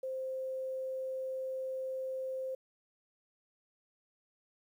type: tone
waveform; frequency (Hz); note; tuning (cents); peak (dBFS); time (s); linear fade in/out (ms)
sine; 523.3; C5; 0; -35; 0.03-2.55; 5
effects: 11-bit